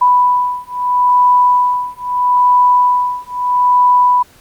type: beating tone pair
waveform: sine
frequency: 989 / 989.77 Hz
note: B5 / B5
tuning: +2 / +4 cents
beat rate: 0.77 Hz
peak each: -12 dBFS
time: 0.01-4.23 s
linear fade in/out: 10 ms
effects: pink hiss -46 dBFS RMS until 4.4 s + Opus 48 kbps